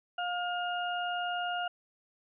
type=harmonic tone; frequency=710 Hz; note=F5; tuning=28 cents sharp; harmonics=1 / 2 / 4; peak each=-33 / -36 / -39 dBFS; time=0.18-1.68 s; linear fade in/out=5 ms; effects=none

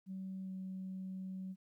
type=tone with pitch glide; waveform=sine; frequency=189.7 to 188.28 Hz; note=F#3 to F#3; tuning=+43 to +30 cents; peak=-40 dBFS; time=0.06-1.56 s; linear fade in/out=50 ms; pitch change=-13 cents; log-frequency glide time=0.44-0.5 s; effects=tanh soft clip ceiling -36 dBFS + 13-bit

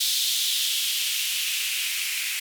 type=noise with band-pass filter sweep; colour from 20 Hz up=violet; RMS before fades=-26 dBFS; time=0-2.4 s; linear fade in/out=10 ms; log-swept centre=3700 to 2300 Hz; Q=3.3; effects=none

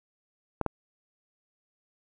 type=clicks; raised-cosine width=1 ms; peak=-13 dBFS; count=2; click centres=0.613 / 0.663 s; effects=none

